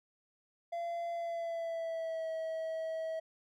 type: tone with pitch glide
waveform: triangle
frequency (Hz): 683 to 644.7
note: F5 to E5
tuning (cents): -39 to -39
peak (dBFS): -33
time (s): 0.72-3.2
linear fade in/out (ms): 10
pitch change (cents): -100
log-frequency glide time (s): 1.12-2.3
effects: none